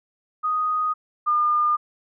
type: tone pair in turn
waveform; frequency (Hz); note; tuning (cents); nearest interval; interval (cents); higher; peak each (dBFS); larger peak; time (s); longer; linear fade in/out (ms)
sine; 1244.5 / 1209.8; D#6 / D#6; 0 / -49; unison; 49; first; -20 / -17; second; 0.43-0.94 / 1.26-1.77; neither; 20
effects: none